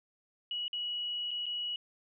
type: tone with dropouts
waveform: sine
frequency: 2925 Hz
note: F#7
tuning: 21 cents flat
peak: -33 dBFS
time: 0.51-1.76 s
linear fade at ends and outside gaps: 2 ms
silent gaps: 0.681-0.73 / 1.309-1.313 / 1.458-1.464 s
effects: none